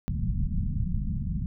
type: low-pass noise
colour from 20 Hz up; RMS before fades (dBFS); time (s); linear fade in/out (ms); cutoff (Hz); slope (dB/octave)
pink; -28; 0.08-1.46; 0; 210; 48
effects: none